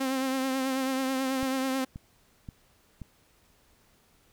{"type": "tone with vibrato", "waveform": "sawtooth", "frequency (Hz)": 264.1, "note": "C4", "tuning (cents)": 16, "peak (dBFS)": -23, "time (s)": [0, 1.85], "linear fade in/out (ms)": 10, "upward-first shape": "triangle", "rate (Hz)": 9.2, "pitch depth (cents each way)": 40}
{"type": "click train", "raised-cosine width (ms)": 5, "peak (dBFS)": -27, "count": 4, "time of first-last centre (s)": [1.43, 3.017], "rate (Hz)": 1.89}
{"effects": ["pink hiss -64 dBFS RMS until 4.32 s"]}